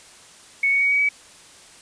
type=tone with pitch steps; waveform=sine; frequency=2217 / 2232 / 2248 / 2264 / 2279 Hz; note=C#7 / C#7 / C#7 / C#7 / C#7; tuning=0 / +11 / +24 / +36 / +47 cents; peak=-16 dBFS; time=0.63-1.09 s; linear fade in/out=5 ms; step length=92 ms; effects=white hiss -47 dBFS RMS until 1.81 s + resampled to 22050 Hz